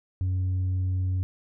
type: tone with tanh clipping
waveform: sine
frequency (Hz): 92.5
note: F#2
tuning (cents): 0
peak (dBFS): -24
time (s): 0.21-1.23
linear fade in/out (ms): 0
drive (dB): 2
effects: none